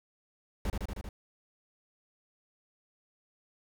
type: noise with echo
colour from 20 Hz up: brown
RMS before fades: -31 dBFS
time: 0.65-0.7 s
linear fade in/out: 2 ms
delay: 78 ms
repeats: 5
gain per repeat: -2 dB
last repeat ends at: 1.09 s
effects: none